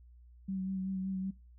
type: tone with vibrato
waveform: sine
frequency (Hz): 189.8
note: F#3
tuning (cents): +44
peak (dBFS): -33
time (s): 0.48-1.31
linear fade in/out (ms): 10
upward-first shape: sine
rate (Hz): 5.3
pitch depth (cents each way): 22
effects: noise-tail reverb RT60 0.3 s tail -23 dB re dry + added 60 Hz sine -54 dBFS peak until 1.58 s